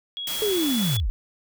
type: tone with pitch glide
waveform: sine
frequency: 3322 to 3398 Hz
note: G#7 to G#7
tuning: 0 to +39 cents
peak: -29 dBFS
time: 0.17-1 s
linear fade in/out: 0 ms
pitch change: +39 cents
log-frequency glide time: 0.39-0.65 s
type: noise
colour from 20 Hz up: white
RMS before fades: -31 dBFS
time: 0.27-0.97 s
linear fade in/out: 2 ms
type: linear sweep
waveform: sine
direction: down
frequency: 440 to 31.83 Hz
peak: -21 dBFS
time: 0.42-1.1 s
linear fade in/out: 0 ms
effects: none